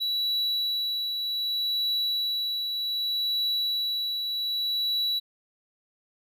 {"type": "tone with tremolo", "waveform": "triangle", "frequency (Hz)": 3926, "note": "B7", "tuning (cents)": -11, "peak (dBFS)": -22, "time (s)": [0, 5.2], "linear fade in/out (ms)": 20, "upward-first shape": "triangle", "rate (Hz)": 0.65, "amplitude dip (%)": 40, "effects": []}